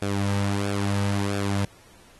sawtooth tone with flanger, 100.1 Hz, G2, 37 cents sharp, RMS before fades -25 dBFS, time 0.02-1.65 s, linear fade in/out 0 ms, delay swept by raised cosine 0.99 to 2.89 ms, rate 1.5 Hz, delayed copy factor -0.55, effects pink hiss -54 dBFS RMS until 2.19 s + AAC 32 kbps

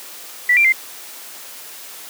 sine tone with pitch steps, 1964 / 2365 / 2088 Hz, B6 / D7 / C7, -10 / +12 / -4 cents, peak -10 dBFS, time 0.49-0.724 s, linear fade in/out 5 ms, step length 78 ms, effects white hiss -36 dBFS RMS until 2.09 s + high-pass 300 Hz 12 dB/octave

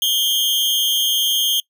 40% pulse tone with amplitude modulation, 3211 Hz, G7, 41 cents sharp, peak -11 dBFS, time 0.02-1.6 s, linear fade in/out 2 ms, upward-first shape sine, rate 241 Hz, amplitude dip 70%, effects noise-tail reverb RT60 0.1 s tail -23 dB re dry

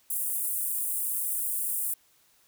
pink high-pass noise, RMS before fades -30 dBFS, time 0.1-1.94 s, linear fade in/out 5 ms, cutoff 8800 Hz, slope 48 dB/octave, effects white hiss -64 dBFS RMS until 2.47 s

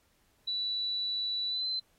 sine tone with pitch glide, 3951 to 4067 Hz, B7 to C8, 0 to -50 cents, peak -30 dBFS, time 0.47-1.8 s, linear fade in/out 10 ms, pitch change +50 cents, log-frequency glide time 1.48-1.66 s, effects pink hiss -70 dBFS RMS until 1.98 s + AAC 48 kbps

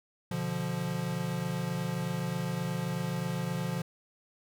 square chord, B diminished, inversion none, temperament equal, 123.47 / 146.83 / 174.61 Hz, B2 / D3 / F3, 0 / 0 / 0 cents, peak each -38 / -37 / -34 dBFS, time 0.31-3.82 s, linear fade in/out 5 ms, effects none

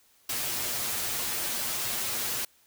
white noise with comb filter, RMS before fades -31 dBFS, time 0.29-2.45 s, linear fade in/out 5 ms, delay 8.4 ms, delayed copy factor +0.7, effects white hiss -63 dBFS RMS until 2.66 s

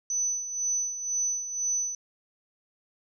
sine tone with tremolo, 6000 Hz, F#8, 23 cents sharp, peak -24 dBFS, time 0.1-1.95 s, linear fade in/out 2 ms, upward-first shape sine, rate 2 Hz, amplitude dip 65%, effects none

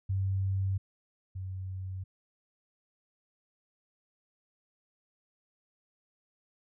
sine tone pair in turn, 96.3 / 94.05 Hz, G2 / F#2, -30 / +29 cents, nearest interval unison, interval 41 cents, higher first, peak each -27 / -35 dBFS, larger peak first, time 0.09-0.78 / 1.35-2.04 s, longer neither, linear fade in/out 10 ms, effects none

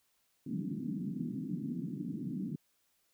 pink band-pass noise, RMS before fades -38 dBFS, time 0.46-2.56 s, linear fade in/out 5 ms, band 150 to 300 Hz, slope 48 dB/octave, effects white hiss -75 dBFS RMS until 3.13 s

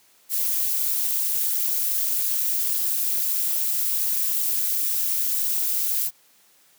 violet noise with amplitude modulation, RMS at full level -20 dBFS, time 0.29-6.11 s, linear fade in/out 50 ms, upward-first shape sine, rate 258 Hz, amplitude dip 80%, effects white hiss -58 dBFS RMS until 6.78 s + high-pass 150 Hz 12 dB/octave

